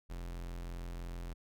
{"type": "tone", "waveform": "45% pulse", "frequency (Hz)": 43.2, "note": "F1", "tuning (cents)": -18, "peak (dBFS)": -40, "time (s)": [0.09, 1.34], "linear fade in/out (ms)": 20, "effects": []}